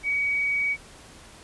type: tone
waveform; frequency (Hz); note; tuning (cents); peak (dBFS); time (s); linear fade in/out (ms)
sine; 2262; C#7; +34; -22; 0.03-0.77; 50
effects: pink hiss -48 dBFS RMS until 1.43 s + resampled to 24000 Hz